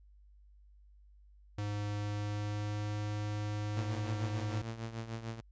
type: tone with pitch glide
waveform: square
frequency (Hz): 103.5 to 104.76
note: G#2 to G#2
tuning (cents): -5 to +16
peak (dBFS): -35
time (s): 1.58-4.62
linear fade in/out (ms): 5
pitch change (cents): +21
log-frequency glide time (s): 1.95-2.96
type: tone with tremolo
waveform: sawtooth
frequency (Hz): 113.7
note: A#2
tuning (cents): -43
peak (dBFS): -32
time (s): 3.76-5.41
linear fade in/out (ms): 10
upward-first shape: triangle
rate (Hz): 6.7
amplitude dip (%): 75
effects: added 50 Hz sine -57 dBFS peak until 5.51 s + resampled to 16000 Hz